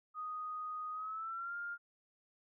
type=tone with pitch glide; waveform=sine; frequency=1244.5 to 1405 Hz; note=D#6 to F6; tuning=0 to +10 cents; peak=-39 dBFS; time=0.14-1.78 s; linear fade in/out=50 ms; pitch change=+210 cents; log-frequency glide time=0.92-1.56 s; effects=none